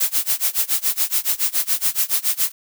blue noise with tremolo, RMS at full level -17 dBFS, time 0-2.52 s, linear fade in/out 10 ms, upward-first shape sine, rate 7.1 Hz, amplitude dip 95%, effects none

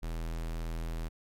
square tone, 41 Hz, E1, 9 cents flat, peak -34 dBFS, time 0.02-1.09 s, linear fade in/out 20 ms, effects MP3 64 kbps

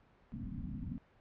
white low-pass noise, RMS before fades -42 dBFS, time 0.32-0.98 s, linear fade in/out 0 ms, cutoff 270 Hz, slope 96 dB/octave, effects pink hiss -66 dBFS RMS until 1.2 s + low-pass 2000 Hz 12 dB/octave

